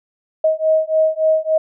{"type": "beating tone pair", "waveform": "sine", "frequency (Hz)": [630, 633.5], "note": ["D#5", "D#5"], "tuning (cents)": [21, 31], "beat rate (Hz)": 3.5, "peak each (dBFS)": [-16, -16], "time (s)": [0.44, 1.58], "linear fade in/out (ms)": 5, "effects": []}